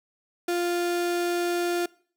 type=tone; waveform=35% pulse; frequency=349.2 Hz; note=F4; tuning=in tune; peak=-22 dBFS; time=0.48-1.86 s; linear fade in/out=5 ms; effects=noise-tail reverb RT60 0.5 s tail -23 dB re dry